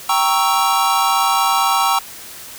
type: chord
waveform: square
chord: G diminished seventh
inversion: none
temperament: equal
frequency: 784 / 932.3 / 1108.7 / 1318.5 Hz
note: G5 / Bb5 / Db6 / Fb6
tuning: 0 / 0 / 0 / 0 cents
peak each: -20 dBFS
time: 0.09-1.99 s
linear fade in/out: 5 ms
effects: white hiss -35 dBFS RMS until 2.58 s